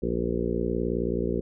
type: harmonic tone with a mistuned harmonic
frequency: 59 Hz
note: A#1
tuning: 22 cents sharp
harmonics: 1 / 2 / 3 / 4 / 5 / 6 / 7 / 8 / 9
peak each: -33 / -38 / -32 / -32 / -39 / -31 / -31 / -34 / -39 dBFS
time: 0.02-1.41 s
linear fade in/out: 10 ms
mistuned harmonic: 9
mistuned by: -45 cents
effects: none